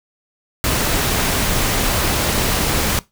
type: noise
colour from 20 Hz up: pink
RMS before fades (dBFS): -18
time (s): 0.64-2.99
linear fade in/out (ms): 0
effects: noise-tail reverb RT60 0.2 s tail -20 dB re dry